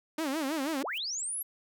sawtooth tone with vibrato, 293.7 Hz, D4, in tune, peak -26 dBFS, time 0.18-0.83 s, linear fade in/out 5 ms, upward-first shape sine, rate 6.2 Hz, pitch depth 190 cents each way
sine linear sweep, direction up, 196 to 11690 Hz, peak -32 dBFS, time 0.83-1.43 s, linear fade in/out 10 ms
violet noise with exponential growth, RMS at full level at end -43 dBFS, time 0.86-0.98 s, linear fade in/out 2 ms, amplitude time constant 24 ms
effects none

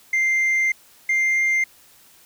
sine tone pair in turn, 2093 / 2101 Hz, C7 / C7, 0 / +7 cents, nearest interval unison, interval 7 cents, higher second, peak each -14 dBFS, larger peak neither, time 0.13-0.72 / 1.09-1.64 s, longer first, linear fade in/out 5 ms, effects tanh soft clip ceiling -16 dBFS + white hiss -52 dBFS RMS until 2.25 s

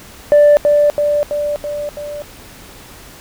sine tone with echo, 587.3 Hz, D5, in tune, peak -3 dBFS, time 0.32-0.57 s, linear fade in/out 0 ms, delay 330 ms, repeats 5, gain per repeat -4 dB, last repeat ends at 2.22 s, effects tanh soft clip ceiling -3 dBFS + pink hiss -38 dBFS RMS until 3.2 s

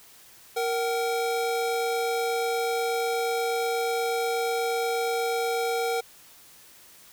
square tone pair together, 466.2 / 760.9 Hz, A#4 / F#5, 0 / +48 cents, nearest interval minor sixth, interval 848 cents, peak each -27 / -30 dBFS, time 0.56-6.01 s, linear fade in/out 10 ms, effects white hiss -52 dBFS RMS until 7.12 s

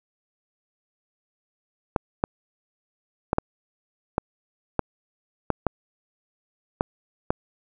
clicks, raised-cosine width 1 ms, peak -6 dBFS, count 10, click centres 1.962 / 2.239 / 3.331 / 3.384 / 4.181 / 4.793 / 5.503 / 5.667 / 6.809 / 7.305 s, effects none

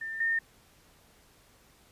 sine tone pair in turn, 1795 / 1822.2 Hz, A6 / A#6, +34 / -40 cents, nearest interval unison, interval 26 cents, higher second, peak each -34 / -25 dBFS, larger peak second, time 0.01-0.2 / 0.2-0.39 s, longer neither, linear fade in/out 5 ms, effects pink hiss -61 dBFS RMS until 1.91 s + resampled to 32000 Hz

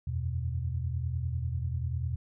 sine chord, E suspended second, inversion none, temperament equal, 82.41 / 92.5 / 123.47 Hz, E2 / F#2 / B2, 0 / 0 / 0 cents, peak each -32 / -38 / -33 dBFS, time 0.07-2.16 s, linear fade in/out 5 ms, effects none

